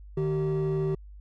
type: tone pair together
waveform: triangle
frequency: 152.7 / 384.8 Hz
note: D#3 / G4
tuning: -32 / -32 cents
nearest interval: octave + major third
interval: 1600 cents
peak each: -24 dBFS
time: 0.17-0.95 s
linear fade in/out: 5 ms
effects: tanh soft clip ceiling -20 dBFS + added 50 Hz sine -43 dBFS peak until 1.2 s